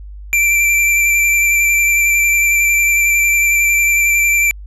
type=tone with vibrato; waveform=square; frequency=2349 Hz; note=D7; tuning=in tune; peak=-11 dBFS; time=0.33-4.51 s; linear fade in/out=0 ms; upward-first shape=square; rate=11 Hz; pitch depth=13 cents each way; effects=added 50 Hz sine -29 dBFS peak until 4.66 s + resampled to 32000 Hz